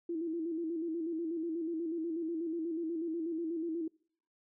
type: tone with vibrato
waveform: sine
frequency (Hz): 329.6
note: E4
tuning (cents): 0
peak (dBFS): -33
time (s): 0.09-3.88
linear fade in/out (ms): 5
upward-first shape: square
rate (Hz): 8.2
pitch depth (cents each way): 60
effects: noise-tail reverb RT60 0.6 s tail -26 dB re dry